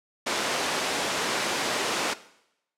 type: band-pass noise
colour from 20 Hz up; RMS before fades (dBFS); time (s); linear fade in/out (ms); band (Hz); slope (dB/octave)
pink; -28; 0.26-2.14; 10; 350 to 7400; 12
effects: noise-tail reverb RT60 0.8 s tail -17 dB re dry + low-pass 12000 Hz 12 dB/octave